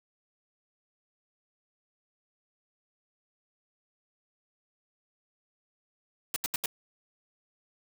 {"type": "noise bursts", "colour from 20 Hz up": "white", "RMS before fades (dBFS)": -30, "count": 4, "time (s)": [6.34, 6.659], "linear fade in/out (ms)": 2, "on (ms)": 22, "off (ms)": 77, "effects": []}